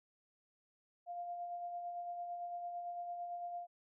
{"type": "tone with tremolo", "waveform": "sine", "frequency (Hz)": 700, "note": "F5", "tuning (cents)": 4, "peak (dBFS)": -39, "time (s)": [1.06, 3.67], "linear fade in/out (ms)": 50, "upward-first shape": "sine", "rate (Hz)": 8.9, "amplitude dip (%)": 35, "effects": []}